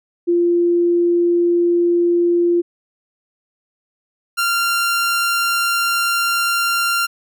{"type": "tone pair in turn", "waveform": ["sine", "sawtooth"], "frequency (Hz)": [346.2, 1384.8], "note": ["F4", "F6"], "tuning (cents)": [-15, -15], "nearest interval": "2 octaves", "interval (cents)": 2400, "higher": "second", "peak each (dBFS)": -12, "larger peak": "neither", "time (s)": [[0.27, 2.62], [4.37, 7.07]], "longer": "second", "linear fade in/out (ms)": 20, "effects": []}